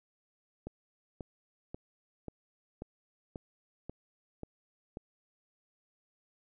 click train, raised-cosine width 2 ms, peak -27 dBFS, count 9, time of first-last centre 0.67-4.971 s, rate 1.86 Hz, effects none

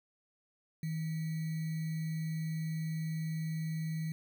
sine tone with sample-and-hold, 160 Hz, D#3, 49 cents sharp, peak -33 dBFS, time 0.83-4.12 s, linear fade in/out 2 ms, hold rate 2100 Hz, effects none

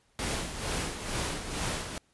pink noise with tremolo, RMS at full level -31 dBFS, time 0.19-1.98 s, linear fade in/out 0 ms, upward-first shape sine, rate 2.2 Hz, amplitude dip 60%, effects pink hiss -68 dBFS RMS until 2.13 s + resampled to 24000 Hz

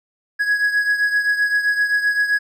triangle beating tone pair, 1666 / 1673.7 Hz, G#6 / G#6, +5 / +13 cents, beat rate 7.7 Hz, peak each -15 / -21 dBFS, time 0.39-2.39 s, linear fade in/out 20 ms, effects none

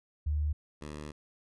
sine / 10% pulse tone pair in turn, 74.9 / 74.9 Hz, D2 / D2, +35 / +35 cents, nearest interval unison, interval 0 cents, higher neither, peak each -27 / -32 dBFS, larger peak first, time 0.26-0.53 / 0.81-1.12 s, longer second, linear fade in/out 10 ms, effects resampled to 24000 Hz

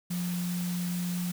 sine tone in noise, 177.1 Hz, F3, 24 cents sharp, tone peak -29 dBFS, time 0.1-1.32 s, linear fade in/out 10 ms, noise white, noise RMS -41 dBFS, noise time 0.1-1.32 s, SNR +9 dB, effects none

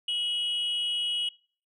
sine tone pair together, 2925 / 3280 Hz, F#7 / G#7, -21 / -22 cents, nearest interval major second, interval 199 cents, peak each -25 / -33 dBFS, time 0.08-1.29 s, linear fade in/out 5 ms, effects noise-tail reverb RT60 0.4 s tail -23 dB re dry + tanh soft clip ceiling -24 dBFS

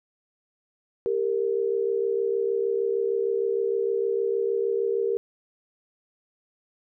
sine tone pair together, 396.9 / 463.4 Hz, G4 / A#4, +22 / -10 cents, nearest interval minor third, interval 268 cents, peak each -25 dBFS, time 1.06-5.17 s, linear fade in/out 0 ms, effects none

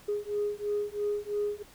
sine beating tone pair, 412.2 / 415.2 Hz, G#4 / G#4, -13 / 0 cents, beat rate 3 Hz, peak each -31 dBFS, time 0.08-1.63 s, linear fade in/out 10 ms, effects tanh soft clip ceiling -22 dBFS + pink hiss -55 dBFS RMS until 1.74 s

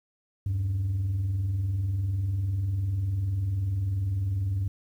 sine tone pair together, 77.62 / 97.8 Hz, D#2 / G2, -4 / -4 cents, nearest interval major third, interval 400 cents, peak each -34 / -23 dBFS, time 0.46-4.68 s, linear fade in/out 5 ms, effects tanh soft clip ceiling -23 dBFS + 10-bit

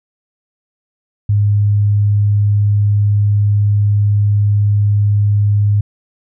sine tone, 103 Hz, G#2, 14 cents flat, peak -9 dBFS, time 1.29-5.81 s, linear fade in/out 5 ms, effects none

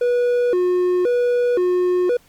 triangle tone with vibrato, 419 Hz, G#4, 15 cents sharp, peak -13 dBFS, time 0.01-2.17 s, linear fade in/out 5 ms, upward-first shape square, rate 0.96 Hz, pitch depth 260 cents each way, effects pink hiss -54 dBFS RMS until 2.28 s + Opus 48 kbps

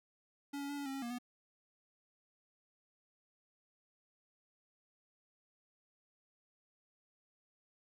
square tone with pitch steps, 283.1 / 281.3 / 286.6 / 283.4 / 269.8 / 272.8 / 237.3 / 245.3 Hz, C#4 / C#4 / D4 / C#4 / C#4 / C#4 / A#3 / B3, +37 / +26 / -42 / +38 / -47 / -28 / +31 / -12 cents, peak -40 dBFS, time 0.53-1.186 s, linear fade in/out 10 ms, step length 82 ms, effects none

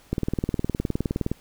click train, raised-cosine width 3 ms, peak -11 dBFS, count 24, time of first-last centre 0.13-1.316 s, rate 19.4 Hz, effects pink hiss -55 dBFS RMS until 1.4 s

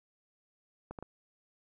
clicks, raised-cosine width 1 ms, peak -28 dBFS, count 3, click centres 0.91 / 0.988 / 1.026 s, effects none

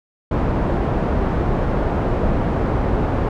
pink low-pass noise, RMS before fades -19 dBFS, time 0.31-3.29 s, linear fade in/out 5 ms, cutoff 870 Hz, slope 12 dB/octave, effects none

